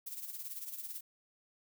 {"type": "noise with tremolo", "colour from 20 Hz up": "violet", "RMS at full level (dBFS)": -41, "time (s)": [0.06, 1.01], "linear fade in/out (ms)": 10, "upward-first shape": "sine", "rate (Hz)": 18, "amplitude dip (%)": 65, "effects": []}